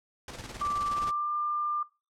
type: noise with tremolo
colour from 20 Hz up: pink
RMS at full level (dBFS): -40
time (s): 0.28-1.11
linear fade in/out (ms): 2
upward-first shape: square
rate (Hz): 19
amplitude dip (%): 50
type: tone with pitch glide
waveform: sine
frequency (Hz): 1171 to 1195.6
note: D6 to D6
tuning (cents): -5 to +31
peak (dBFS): -27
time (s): 0.61-1.83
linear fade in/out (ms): 5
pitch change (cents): +36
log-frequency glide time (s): 0.89-1.33
effects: noise-tail reverb RT60 0.3 s tail -22 dB re dry + low-pass 8000 Hz 12 dB/octave